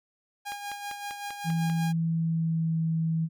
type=tone with tremolo; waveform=sawtooth; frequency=814 Hz; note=G#5; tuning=35 cents flat; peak=-29 dBFS; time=0.45-1.93 s; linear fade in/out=20 ms; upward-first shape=sine; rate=5.2 Hz; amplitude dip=50%
type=click train; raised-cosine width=0.3 ms; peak=-25 dBFS; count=7; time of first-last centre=0.52-1.699 s; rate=5.09 Hz
type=tone with pitch glide; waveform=sine; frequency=164.81 to 162.26 Hz; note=E3 to E3; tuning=0 to -27 cents; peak=-24 dBFS; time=1.44-3.29 s; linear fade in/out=50 ms; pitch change=-27 cents; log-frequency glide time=1.93-2.79 s
effects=none